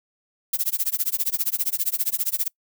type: noise with tremolo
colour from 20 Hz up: violet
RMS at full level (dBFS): -21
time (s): 0.53-2.48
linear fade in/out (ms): 5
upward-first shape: sine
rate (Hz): 15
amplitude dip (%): 100
effects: noise-tail reverb RT60 0.1 s tail -26 dB re dry